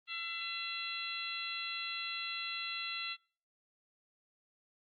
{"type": "harmonic tone", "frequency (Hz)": 675, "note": "E5", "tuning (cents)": 41, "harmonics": [2, 3, 4, 5, 6], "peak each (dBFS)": [-46, -46, -41, -45, -43], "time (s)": [0.07, 3.17], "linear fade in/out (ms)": 50, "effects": ["noise-tail reverb RT60 0.5 s tail -26 dB re dry", "Opus 32 kbps"]}